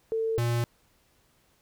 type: tone pair in turn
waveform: sine / square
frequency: 447.5 / 118.53 Hz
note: A4 / A#2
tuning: +29 / +29 cents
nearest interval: octave + major seventh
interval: 2300 cents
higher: first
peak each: -25 dBFS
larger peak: neither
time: 0.12-0.38 / 0.38-0.64 s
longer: neither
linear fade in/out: 0 ms
effects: pink hiss -66 dBFS RMS until 1.61 s